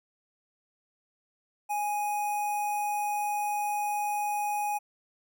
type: tone with notch filter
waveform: square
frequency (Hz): 830.6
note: G#5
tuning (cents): 0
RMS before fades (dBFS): -30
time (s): 1.69-4.79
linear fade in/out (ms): 20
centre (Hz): 4100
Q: 1
effects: none